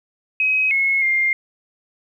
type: tone with pitch steps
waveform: sine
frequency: 2537 / 2177 / 2112 Hz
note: D#7 / C#7 / C7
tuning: +33 / -32 / +16 cents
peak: -15 dBFS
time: 0.4-1.33 s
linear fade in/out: 2 ms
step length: 310 ms
effects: 9-bit